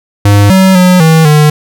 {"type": "tone with pitch steps", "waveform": "square", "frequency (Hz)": [101.9, 189.5, 181.8, 160.7, 150.6], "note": ["G#2", "F#3", "F#3", "E3", "D3"], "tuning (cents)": [-32, 42, -30, -44, 44], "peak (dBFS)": -3, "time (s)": [0.25, 1.5], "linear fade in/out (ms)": 5, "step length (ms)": 250, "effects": []}